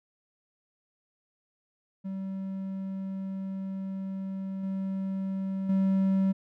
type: tone with level steps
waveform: triangle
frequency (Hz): 192.2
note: G3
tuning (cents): -34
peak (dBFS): -30 / -27 / -20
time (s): 2.04-6.33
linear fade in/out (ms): 20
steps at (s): 4.63 / 5.69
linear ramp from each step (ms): 5
effects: none